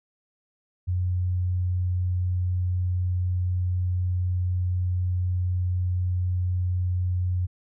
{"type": "tone", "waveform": "sine", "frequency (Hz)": 90.4, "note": "F#2", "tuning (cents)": -40, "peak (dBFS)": -22, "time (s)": [0.87, 7.47], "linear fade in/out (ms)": 20, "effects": []}